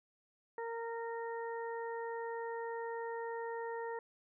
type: harmonic tone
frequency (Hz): 461.7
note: A#4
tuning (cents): -17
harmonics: 1 / 2 / 3 / 4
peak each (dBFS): -40 / -43 / -54 / -49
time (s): 0.58-3.99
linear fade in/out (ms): 2
effects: none